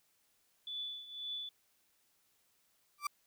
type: tone with tremolo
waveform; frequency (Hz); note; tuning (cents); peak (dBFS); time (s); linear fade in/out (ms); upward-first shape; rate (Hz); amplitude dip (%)
sine; 3468; A7; -26; -37; 0.67-1.49; 2; triangle; 1.9; 80
type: tone with exponential growth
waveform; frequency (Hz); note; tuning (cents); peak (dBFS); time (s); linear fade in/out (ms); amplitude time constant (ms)
35% pulse; 1171; D6; -5; -29; 2.98-3.07; 5; 19
effects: white hiss -74 dBFS RMS until 3.26 s

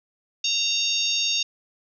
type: harmonic tone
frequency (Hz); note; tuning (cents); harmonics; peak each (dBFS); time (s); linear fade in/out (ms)
923; A#5; -17; 3 / 4 / 5 / 6 / 7; -27 / -25 / -29 / -29 / -30; 0.44-1.43; 5
effects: none

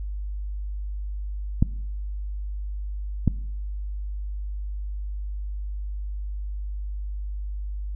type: clicks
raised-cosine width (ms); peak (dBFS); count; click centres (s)
5; -5; 2; 1.625 / 3.277
effects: noise-tail reverb RT60 0.8 s tail -21 dB re dry + added 50 Hz sine -28 dBFS peak until 7.95 s

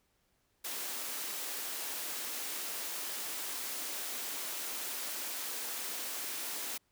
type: high-pass noise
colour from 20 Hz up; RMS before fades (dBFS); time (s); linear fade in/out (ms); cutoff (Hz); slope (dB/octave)
white; -39; 0.64-6.78; 10; 240; 24
effects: pink hiss -75 dBFS RMS until 6.91 s

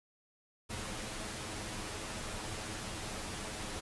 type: noise with comb filter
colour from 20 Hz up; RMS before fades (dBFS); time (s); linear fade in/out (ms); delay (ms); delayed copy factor
pink; -41; 0.69-3.81; 20; 9.4; +0.55
effects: resampled to 24000 Hz

